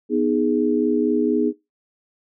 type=chord; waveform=sine; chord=G# minor; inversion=first; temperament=equal; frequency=246.9 / 311.1 / 415.3 Hz; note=B3 / D#4 / G#4; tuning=0 / 0 / 0 cents; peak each=-21 dBFS; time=0.09-1.53 s; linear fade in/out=50 ms; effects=noise-tail reverb RT60 0.2 s tail -18 dB re dry

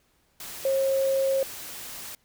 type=tone in noise; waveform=sine; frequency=539 Hz; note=C#5; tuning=49 cents flat; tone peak=-21 dBFS; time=0.65-1.43 s; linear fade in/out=2 ms; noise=white; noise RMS=-39 dBFS; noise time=0.4-2.15 s; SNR=+15 dB; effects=pink hiss -67 dBFS RMS until 2.24 s

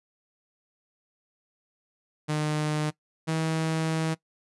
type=tone pair in turn; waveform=sawtooth; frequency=152 / 160.27 Hz; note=D#3 / E3; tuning=-40 / -48 cents; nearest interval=minor second; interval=92 cents; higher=second; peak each=-21 dBFS; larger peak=neither; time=2.28-2.91 / 3.27-4.15 s; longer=second; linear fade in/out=20 ms; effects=noise-tail reverb RT60 0.1 s tail -20 dB re dry + resampled to 24000 Hz

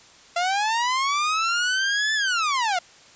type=linear two-way sweep; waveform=sawtooth; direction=up then down; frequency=680 to 1760 to 680 Hz; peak=-17 dBFS; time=0.36-2.79 s; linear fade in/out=5 ms; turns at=2.14 s; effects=white hiss -50 dBFS RMS until 3.15 s + resampled to 16000 Hz

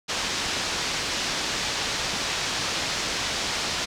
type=low-pass noise; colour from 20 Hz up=white; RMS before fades=-28 dBFS; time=0.08-3.86 s; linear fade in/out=20 ms; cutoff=6000 Hz; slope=24 dB/octave; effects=none

